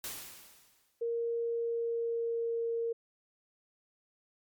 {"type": "noise with exponential decay", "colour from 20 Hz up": "white", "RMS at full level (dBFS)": -38, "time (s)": [0.04, 1.01], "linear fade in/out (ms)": 1, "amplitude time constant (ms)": 210}
{"type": "tone with pitch glide", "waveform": "sine", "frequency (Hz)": [466.2, 462.4], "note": ["A#4", "A#4"], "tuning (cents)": [0, -14], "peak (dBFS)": -30, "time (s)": [1.01, 2.93], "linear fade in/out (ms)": 10, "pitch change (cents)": -14, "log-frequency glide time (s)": [1.38, 2.66]}
{"effects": ["MP3 96 kbps"]}